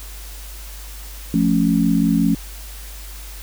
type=chord; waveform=sine; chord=F augmented; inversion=none; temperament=equal; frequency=174.61 / 220 / 277.2 Hz; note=F3 / A3 / C#4; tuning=0 / 0 / 0 cents; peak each=-18 dBFS; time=1.34-2.35 s; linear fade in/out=2 ms; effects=added 50 Hz sine -33 dBFS peak until 3.42 s + white hiss -39 dBFS RMS until 3.42 s